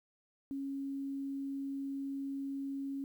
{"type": "tone", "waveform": "sine", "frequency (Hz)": 274.9, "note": "C#4", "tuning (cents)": -14, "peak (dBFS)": -36, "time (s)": [0.51, 3.04], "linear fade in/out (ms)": 0, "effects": ["11-bit"]}